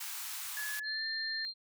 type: high-pass noise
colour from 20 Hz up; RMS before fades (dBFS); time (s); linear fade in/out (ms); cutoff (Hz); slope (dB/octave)
white; -41; 0-0.8; 10; 840; 48
type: tone with pitch glide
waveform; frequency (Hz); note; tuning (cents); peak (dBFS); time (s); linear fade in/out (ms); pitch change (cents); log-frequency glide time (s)
sine; 1700 to 1786.6; G#6 to A6; +40 to +26; -37; 0.57-1.45; 0; +86; 0.77-1.06
type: tone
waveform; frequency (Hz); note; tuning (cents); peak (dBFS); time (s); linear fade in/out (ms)
sine; 4186; C8; 0; -36; 0.83-1.54; 50
effects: none